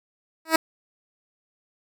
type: tone with exponential growth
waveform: 10% pulse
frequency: 321.8 Hz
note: E4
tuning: 42 cents flat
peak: -4 dBFS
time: 0.45-0.56 s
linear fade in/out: 5 ms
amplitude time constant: 22 ms
effects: none